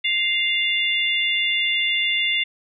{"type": "harmonic tone", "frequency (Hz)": 698.5, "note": "F5", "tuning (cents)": 0, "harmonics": [3, 4, 5], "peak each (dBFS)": [-22, -23, -24], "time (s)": [0.04, 2.44], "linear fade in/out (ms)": 10, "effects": []}